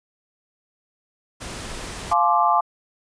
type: noise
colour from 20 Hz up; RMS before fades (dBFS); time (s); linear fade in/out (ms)
pink; -33; 1.4-2.14; 20
type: chord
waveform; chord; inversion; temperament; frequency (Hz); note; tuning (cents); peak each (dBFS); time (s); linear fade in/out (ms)
sine; D minor seventh; first; equal with one note detuned; 698.5 / 858.4 / 1046.5 / 1174.7; F5 / A5 / C6 / D6; 0 / -43 / 0 / 0; -21 / -20 / -22 / -20; 2.11-2.61; 10
effects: resampled to 22050 Hz